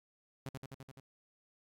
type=tone with echo; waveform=sawtooth; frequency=135 Hz; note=C#3; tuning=45 cents flat; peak=-36 dBFS; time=0.46-0.49 s; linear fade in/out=0 ms; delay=85 ms; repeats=6; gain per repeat=-2 dB; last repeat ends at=1 s; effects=AAC 64 kbps